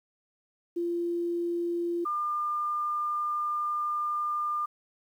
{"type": "tone pair in turn", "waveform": "sine", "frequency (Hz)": [344.2, 1202], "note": ["F4", "D6"], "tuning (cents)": [-25, 40], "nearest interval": "octave + minor seventh", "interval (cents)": 2165, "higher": "second", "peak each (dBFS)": -27, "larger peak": "neither", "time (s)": [[0.76, 2.05], [2.05, 4.66]], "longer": "second", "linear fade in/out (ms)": 10, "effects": ["10-bit"]}